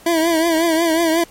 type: tone with vibrato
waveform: 25% pulse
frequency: 328.7 Hz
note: E4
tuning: 5 cents flat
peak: -10 dBFS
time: 0.06-1.24 s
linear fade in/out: 5 ms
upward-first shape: triangle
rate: 5.5 Hz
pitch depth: 84 cents each way
effects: pink hiss -45 dBFS RMS until 1.3 s + MP3 64 kbps